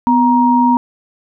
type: tone pair together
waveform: sine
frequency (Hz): 248.9 / 941.2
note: B3 / A#5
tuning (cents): +14 / +16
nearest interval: octave + major seventh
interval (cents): 2302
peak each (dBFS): -11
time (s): 0.07-0.77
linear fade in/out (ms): 0
effects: none